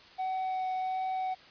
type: tone with vibrato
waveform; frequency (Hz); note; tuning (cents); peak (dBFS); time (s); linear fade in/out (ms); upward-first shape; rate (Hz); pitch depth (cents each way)
triangle; 750; F#5; +23; -28; 0.18-1.35; 20; sine; 1.4; 8
effects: white hiss -54 dBFS RMS until 1.5 s + resampled to 11025 Hz